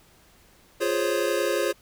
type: chord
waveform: square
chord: Db major seventh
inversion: first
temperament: equal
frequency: 349.2 / 415.3 / 523.3 / 554.4 Hz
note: F4 / Ab4 / C5 / Db5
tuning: 0 / 0 / 0 / 0 cents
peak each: -29 dBFS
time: 0.8-1.73 s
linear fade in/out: 20 ms
effects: pink hiss -57 dBFS RMS until 1.81 s

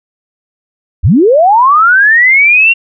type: linear sweep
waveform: sine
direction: up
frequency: 51.91 to 2776 Hz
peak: -3 dBFS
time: 1.03-2.74 s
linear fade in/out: 20 ms
effects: none

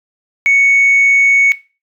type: tone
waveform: sine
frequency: 2221 Hz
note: C#7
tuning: 3 cents sharp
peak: -6 dBFS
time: 0.46-1.52 s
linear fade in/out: 0 ms
effects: noise-tail reverb RT60 0.3 s tail -18 dB re dry + tanh soft clip ceiling -4 dBFS

